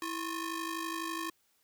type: ring-modulated tone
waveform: sawtooth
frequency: 710 Hz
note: F5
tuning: 28 cents sharp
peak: -28 dBFS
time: 0.02-1.3 s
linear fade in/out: 2 ms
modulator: 381 Hz
effects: white hiss -72 dBFS RMS until 1.63 s